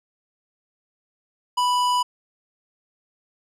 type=tone with hard clipping; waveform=sine; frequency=987.8 Hz; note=B5; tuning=in tune; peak=-20 dBFS; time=1.57-2.03 s; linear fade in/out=10 ms; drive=15 dB; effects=none